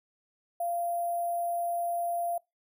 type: tone with sample-and-hold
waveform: sine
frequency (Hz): 690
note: F5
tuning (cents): -21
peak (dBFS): -28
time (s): 0.6-2.38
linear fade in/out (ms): 5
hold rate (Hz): 11025
effects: noise-tail reverb RT60 0.2 s tail -24 dB re dry